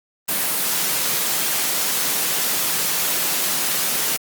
white high-pass noise, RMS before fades -21 dBFS, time 0.28-4.17 s, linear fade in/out 10 ms, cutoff 130 Hz, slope 96 dB/octave, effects Opus 32 kbps

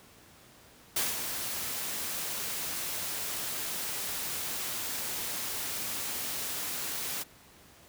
white noise with ADSR envelope, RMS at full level -28 dBFS, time 0.96-7.24 s, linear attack 5 ms, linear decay 180 ms, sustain -7 dB, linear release 23 ms, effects pink hiss -56 dBFS RMS until 7.88 s + high-pass 60 Hz 12 dB/octave

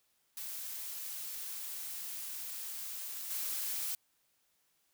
blue noise with level steps, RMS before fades -42 / -37 dBFS, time 0.37-3.95 s, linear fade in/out 2 ms, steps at 3.3 s, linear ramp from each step 10 ms, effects white hiss -75 dBFS RMS until 4.93 s

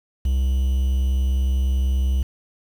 triangle tone with quantisation, 65.3 Hz, C2, 3 cents flat, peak -15 dBFS, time 0.25-2.23 s, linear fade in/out 5 ms, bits 7, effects none

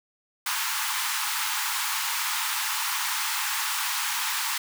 pink high-pass noise, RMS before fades -28 dBFS, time 0.46-4.58 s, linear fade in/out 5 ms, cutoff 840 Hz, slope 96 dB/octave, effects none

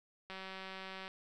click train, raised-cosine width 0.3 ms, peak -30 dBFS, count 149, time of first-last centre 0.3-1.079 s, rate 190 Hz, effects none

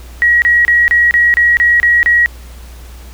sine tone bursts, 1907 Hz, A#6, 39 cents sharp, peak -6 dBFS, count 9, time 0.22-2.26 s, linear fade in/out 0 ms, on 200 ms, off 30 ms, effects added 60 Hz sine -30 dBFS peak until 3.13 s + pink hiss -40 dBFS RMS until 3.13 s

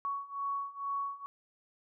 sine beating tone pair, 1116 / 1118.2 Hz, C#6 / C#6, +11 / +15 cents, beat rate 2.2 Hz, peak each -38 / -36 dBFS, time 0.05-1.26 s, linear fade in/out 0 ms, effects none

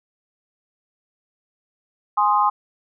sine chord, Ab major, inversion none, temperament equal, 830.6 / 1046.5 / 1244.5 Hz, Ab5 / C6 / Eb6, 0 / 0 / 0 cents, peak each -19 / -18 / -21 dBFS, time 2.17-2.5 s, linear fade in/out 10 ms, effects none

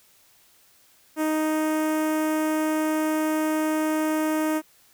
sawtooth tone with notch filter, 311.1 Hz, D#4, in tune, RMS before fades -24 dBFS, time 1.16-4.62 s, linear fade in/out 50 ms, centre 4100 Hz, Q 0.69, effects white hiss -58 dBFS RMS until 4.93 s

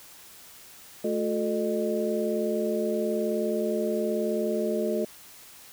sine tone cluster, 217.4 / 360 / 439 / 610 Hz, A3 / F#4 / A4 / D#5, -21 / -47 / -4 / -34 cents, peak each -30 dBFS, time 1.04-5.05 s, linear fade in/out 5 ms, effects white hiss -49 dBFS RMS until 5.72 s

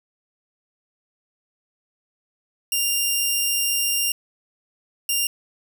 10% pulse tone bursts at uneven times, 2794 Hz, F7, in tune, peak -11 dBFS, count 2, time 2.72-4.12 / 5.09-5.27 s, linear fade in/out 2 ms, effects none

